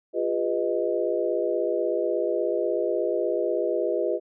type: chord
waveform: sine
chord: F half-diminished seventh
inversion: none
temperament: equal with one note detuned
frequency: 349.2 / 405.6 / 493.9 / 622.3 Hz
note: F4 / Ab4 / Cb5 / Eb5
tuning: 0 / -41 / 0 / 0 cents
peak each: -28 dBFS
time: 0.13-4.2 s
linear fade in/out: 50 ms
effects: none